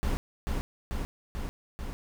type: noise with echo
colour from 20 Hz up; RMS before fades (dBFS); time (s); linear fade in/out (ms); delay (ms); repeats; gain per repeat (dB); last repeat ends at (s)
brown; -28; 0.03-0.17; 0; 440; 4; -2; 1.93
effects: none